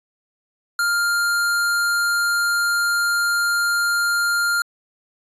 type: tone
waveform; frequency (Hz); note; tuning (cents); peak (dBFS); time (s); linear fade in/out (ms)
square; 1400; F6; +4; -18; 0.79-4.62; 2
effects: resampled to 32000 Hz